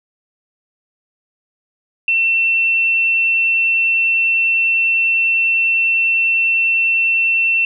sine tone, 2695 Hz, E7, 38 cents sharp, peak -12 dBFS, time 2.08-7.65 s, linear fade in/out 2 ms, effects none

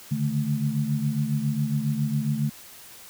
sine tone cluster, 141.5 / 148.8 / 218.9 Hz, C#3 / D3 / A3, +36 / +23 / -9 cents, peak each -27 dBFS, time 0.11-2.5 s, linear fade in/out 10 ms, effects white hiss -46 dBFS RMS until 3.09 s

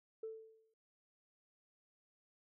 sine tone with exponential decay, 443.1 Hz, A4, 12 cents sharp, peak -39 dBFS, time 0.23-0.74 s, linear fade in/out 5 ms, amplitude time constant 110 ms, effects tanh soft clip ceiling -36 dBFS

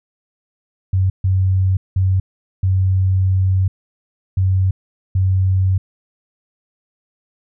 sine tone bursts at uneven times, 94.3 Hz, F#2, 33 cents sharp, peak -12 dBFS, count 6, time 0.93-1.1 / 1.24-1.77 / 1.96-2.2 / 2.63-3.68 / 4.37-4.71 / 5.15-5.78 s, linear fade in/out 5 ms, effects none

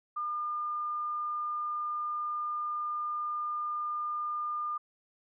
sine tone, 1207 Hz, D6, 47 cents sharp, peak -31 dBFS, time 0.16-4.78 s, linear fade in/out 10 ms, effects none

